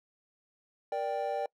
triangle chord, G minor, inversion first, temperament just, 470.4 / 588 / 784 Hz, Bb4 / D5 / G5, +16 / +2 / 0 cents, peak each -35 / -32 / -32 dBFS, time 0.92-1.46 s, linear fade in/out 2 ms, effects noise-tail reverb RT60 0.1 s tail -25 dB re dry

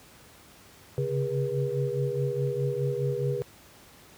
sine tone cluster, 134.5 / 139.3 / 406.6 / 482.1 Hz, C3 / C#3 / G#4 / B4, +48 / +9 / -37 / -42 cents, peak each -31 dBFS, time 0.98-3.42 s, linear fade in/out 0 ms, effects pink hiss -53 dBFS RMS until 4.17 s + high-pass 60 Hz 12 dB/octave

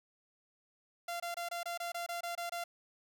sawtooth tone bursts, 690 Hz, F5, 21 cents flat, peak -33 dBFS, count 11, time 1.08-2.64 s, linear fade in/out 5 ms, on 120 ms, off 24 ms, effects none

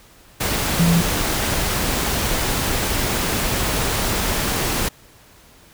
sine tone in noise, 169.3 Hz, E3, 46 cents sharp, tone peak -13 dBFS, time 0.79-1.01 s, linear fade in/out 10 ms, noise pink, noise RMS -21 dBFS, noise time 0.4-4.89 s, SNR +5 dB, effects pink hiss -49 dBFS RMS until 5.73 s

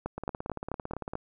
two click trains, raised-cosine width 1 ms, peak -18 / -21 dBFS, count 6 / 18, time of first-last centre 0.06-1.154 / 0.18-1.135 s, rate 4.57 / 17.8 Hz, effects none

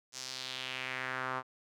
sawtooth tone with band-pass filter sweep, 129.7 Hz, C3, 15 cents flat, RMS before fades -39 dBFS, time 0.12-1.43 s, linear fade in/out 50 ms, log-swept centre 6200 to 1100 Hz, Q 2.4, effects none

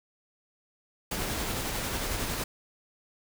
pink noise with tremolo, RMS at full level -31 dBFS, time 1.11-2.44 s, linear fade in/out 5 ms, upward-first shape sine, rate 11 Hz, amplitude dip 25%, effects none

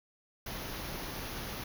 pink band-stop noise, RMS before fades -40 dBFS, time 0.46-1.64 s, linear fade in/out 5 ms, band 6500 to 10000 Hz, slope 96 dB/octave, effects none

